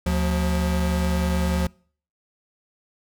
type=tone pair together; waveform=square; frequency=75 / 178.38 Hz; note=D2 / F3; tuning=+37 / +37 cents; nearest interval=octave + minor third; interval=1500 cents; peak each=-23 / -24 dBFS; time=0.06-1.67 s; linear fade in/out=5 ms; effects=noise-tail reverb RT60 0.5 s tail -26 dB re dry